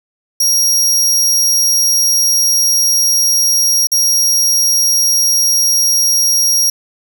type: tone with dropouts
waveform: sawtooth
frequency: 5630 Hz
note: F8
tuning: 13 cents sharp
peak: -7 dBFS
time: 0.4-6.7 s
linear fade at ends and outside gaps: 5 ms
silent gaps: 3.871-3.917 s
effects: none